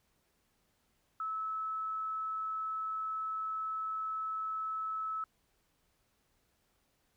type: tone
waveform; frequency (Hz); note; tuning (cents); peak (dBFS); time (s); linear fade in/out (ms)
sine; 1301; E6; -23; -34; 1.2-5.24; 2
effects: pink hiss -75 dBFS RMS until 7.16 s